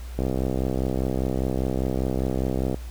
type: click train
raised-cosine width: 2 ms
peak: -12 dBFS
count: 167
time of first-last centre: 0.19-2.744 s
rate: 65 Hz
effects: added 60 Hz sine -33 dBFS peak until 2.9 s + pink hiss -48 dBFS RMS until 2.9 s